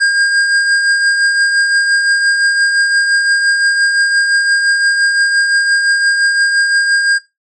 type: tone with tremolo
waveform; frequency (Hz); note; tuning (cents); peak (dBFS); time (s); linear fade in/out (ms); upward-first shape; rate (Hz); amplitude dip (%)
square; 1613; G6; +49; -8; 0-7.19; 20; triangle; 5.8; 45
effects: noise-tail reverb RT60 0.2 s tail -18 dB re dry + MP3 48 kbps